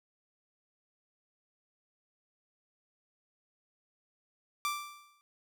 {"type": "tone with exponential decay", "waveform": "sawtooth", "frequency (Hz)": 1174.7, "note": "D6", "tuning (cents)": 0, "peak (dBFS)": -25, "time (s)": [4.65, 5.21], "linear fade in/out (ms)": 0, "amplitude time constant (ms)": 120, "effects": []}